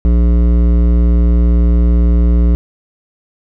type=tone with hard clipping; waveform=sine; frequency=58.9 Hz; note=A#1; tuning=19 cents sharp; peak=-9 dBFS; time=0.05-2.55 s; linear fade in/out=0 ms; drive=13 dB; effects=none